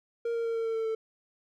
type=tone with pitch steps; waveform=triangle; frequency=466.2 / 462.4 / 458.7 / 455 / 451.4 / 447.7 / 444.1 Hz; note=A#4 / A#4 / A#4 / A#4 / A4 / A4 / A4; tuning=0 / -14 / -28 / -42 / +44 / +30 / +16 cents; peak=-26 dBFS; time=0.25-0.95 s; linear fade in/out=5 ms; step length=100 ms; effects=none